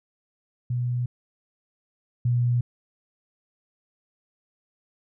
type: tone pair in turn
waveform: sine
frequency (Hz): 122.8 / 121.46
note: B2 / B2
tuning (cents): -9 / -28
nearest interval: unison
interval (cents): 19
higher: first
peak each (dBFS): -23 / -19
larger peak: second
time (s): 0.7-1.06 / 2.25-2.61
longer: neither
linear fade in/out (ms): 5
effects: none